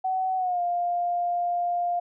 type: tone with pitch glide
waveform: sine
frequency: 752 to 701.6 Hz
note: F#5 to F5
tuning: +28 to +8 cents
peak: -23 dBFS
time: 0.04-2 s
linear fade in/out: 10 ms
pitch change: -120 cents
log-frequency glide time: 0.36-0.61 s
effects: none